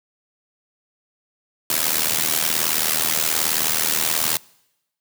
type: noise with amplitude modulation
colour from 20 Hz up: white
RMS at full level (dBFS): -17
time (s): 1.7-4.37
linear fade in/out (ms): 2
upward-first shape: sine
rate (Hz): 78.8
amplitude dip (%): 85
effects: noise-tail reverb RT60 0.9 s tail -25 dB re dry + high-pass 100 Hz 12 dB/octave